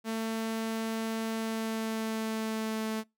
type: tone with pitch glide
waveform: sawtooth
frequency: 223.6 to 219.4 Hz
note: A3 to A3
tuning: +28 to -5 cents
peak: -27 dBFS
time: 0.04-3.04 s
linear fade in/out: 50 ms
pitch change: -33 cents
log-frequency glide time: 1.32-2.86 s
effects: noise-tail reverb RT60 0.2 s tail -25 dB re dry